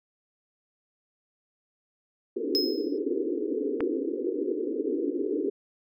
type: band-pass noise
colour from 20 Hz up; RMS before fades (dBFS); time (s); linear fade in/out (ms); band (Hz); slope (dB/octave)
white; -29; 2.36-5.5; 10; 260 to 470; 96
type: tone with exponential decay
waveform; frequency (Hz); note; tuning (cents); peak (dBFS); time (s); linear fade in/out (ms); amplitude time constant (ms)
triangle; 5140; E8; -45; -20; 2.55-2.98; 0; 93
type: click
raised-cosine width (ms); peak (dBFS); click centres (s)
0.5; -17; 3.806
effects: none